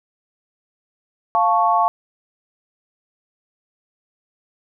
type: chord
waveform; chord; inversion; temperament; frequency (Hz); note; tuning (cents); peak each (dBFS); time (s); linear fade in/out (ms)
sine; F augmented; none; equal; 698.5 / 880 / 1108.7; F5 / A5 / C#6; 0 / 0 / 0; -18; 1.35-1.88; 0
effects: none